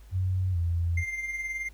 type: tone with pitch glide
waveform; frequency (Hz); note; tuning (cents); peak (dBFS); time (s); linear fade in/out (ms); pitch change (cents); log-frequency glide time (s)
sine; 92.9 to 85.19; F#2 to F2; +7 to -42; -24; 0.11-1.05; 50; -149; 0.52-0.57
type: tone with tremolo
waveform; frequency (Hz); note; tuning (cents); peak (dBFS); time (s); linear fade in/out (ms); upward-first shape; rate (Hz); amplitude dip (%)
triangle; 2099; C7; +5; -27; 0.97-1.69; 5; sine; 19; 50
effects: added 53 Hz sine -47 dBFS peak until 1.73 s + pink hiss -61 dBFS RMS until 1.73 s